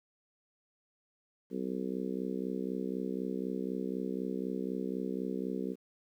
harmonic tone, 64 Hz, C2, 38 cents flat, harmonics 3 / 4 / 5 / 6 / 7 / 8, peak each -38 / -38 / -42 / -40 / -41 / -50 dBFS, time 1.5-5.76 s, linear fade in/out 50 ms, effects 11-bit

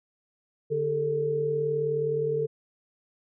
sine tone cluster, 146.1 / 408 / 447.4 Hz, D3 / G#4 / A4, -9 / -31 / +29 cents, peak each -33 / -34 / -25 dBFS, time 0.7-2.47 s, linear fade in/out 20 ms, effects none

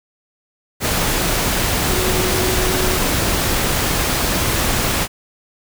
sine tone in noise, 370 Hz, F#4, in tune, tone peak -22 dBFS, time 1.86-3.01 s, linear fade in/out 50 ms, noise pink, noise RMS -18 dBFS, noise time 0.8-5.08 s, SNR -7 dB, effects none

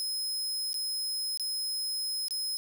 sawtooth tone with dropouts, 5120 Hz, D#8, 49 cents sharp, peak -28 dBFS, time 0-2.57 s, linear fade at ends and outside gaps 0 ms, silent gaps 0.731-0.742 / 1.374-1.397 / 2.283-2.308 s, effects 9-bit

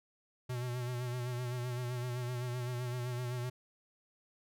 square tone with vibrato, 123.47 Hz, B2, in tune, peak -36 dBFS, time 0.49-3.5 s, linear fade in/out 10 ms, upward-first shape sine, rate 7.8 Hz, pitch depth 43 cents each way, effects none

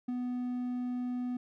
triangle tone with ADSR envelope, 247.7 Hz, B3, 5 cents sharp, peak -28 dBFS, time 0.08-1.37 s, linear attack 8 ms, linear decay 15 ms, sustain -2 dB, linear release 4 ms, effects none

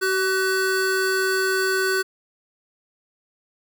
square tone pair together, 380.4 / 1499.4 Hz, F#4 / F#6, +48 / +23 cents, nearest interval 2 octaves, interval 2375 cents, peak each -23 dBFS, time 0.01-2.03 s, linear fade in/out 20 ms, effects none

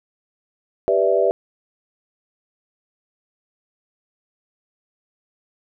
sine chord, E minor seventh, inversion first, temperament equal, 392 / 493.9 / 587.3 / 659.3 Hz, G4 / B4 / D5 / E5, 0 / 0 / 0 / 0 cents, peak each -20 dBFS, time 0.88-1.31 s, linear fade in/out 0 ms, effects none

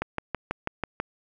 click train, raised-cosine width 0.5 ms, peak -12 dBFS, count 7, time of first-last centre 0.02-1 s, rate 6.12 Hz, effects none

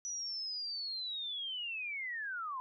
sine linear sweep, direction down, 5920 to 987.8 Hz, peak -37 dBFS, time 0.05-2.6 s, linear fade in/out 0 ms, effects none

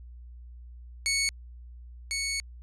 15% pulse tone pair in turn, 2217 / 2217 Hz, C#7 / C#7, 0 / 0 cents, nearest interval unison, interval 0 cents, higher neither, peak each -18 / -22 dBFS, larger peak first, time 1.06-1.29 / 2.11-2.4 s, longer second, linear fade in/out 0 ms, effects added 60 Hz sine -43 dBFS peak until 2.62 s + low-pass 10000 Hz 12 dB/octave

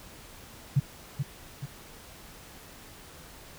sine tone with echo, 138.59 Hz, C#3, in tune, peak -18 dBFS, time 0.76-0.8 s, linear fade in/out 10 ms, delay 430 ms, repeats 2, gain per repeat -7 dB, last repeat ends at 1.66 s, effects pink hiss -49 dBFS RMS until 3.58 s

